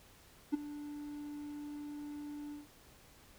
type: tone with ADSR envelope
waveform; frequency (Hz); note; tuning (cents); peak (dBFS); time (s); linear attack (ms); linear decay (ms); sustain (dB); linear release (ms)
triangle; 293.7; D4; 0; -24; 0.52-2.68; 21; 15; -16; 160
effects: pink hiss -61 dBFS RMS until 3.38 s